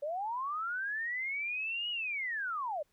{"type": "linear two-way sweep", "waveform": "sine", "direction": "up then down", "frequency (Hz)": [554.4, 2932, 554.4], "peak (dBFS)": -33, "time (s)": [0.02, 2.83], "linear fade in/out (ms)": 10, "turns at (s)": 1.9, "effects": ["pink hiss -75 dBFS RMS until 2.92 s"]}